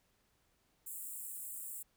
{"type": "high-pass noise", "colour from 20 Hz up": "pink", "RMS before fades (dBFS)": -45, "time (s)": [0.86, 1.83], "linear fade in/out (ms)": 10, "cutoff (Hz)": 7500, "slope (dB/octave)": 96, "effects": ["pink hiss -75 dBFS RMS until 1.96 s"]}